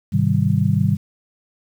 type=chord; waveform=sine; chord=Ab major seventh; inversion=none; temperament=just; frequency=103.83 / 129.78 / 155.74 / 194.67 Hz; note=Ab2 / C3 / Eb3 / G3; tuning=0 / -14 / +2 / -12 cents; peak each=-20 dBFS; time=0.12-0.97 s; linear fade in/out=20 ms; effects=8-bit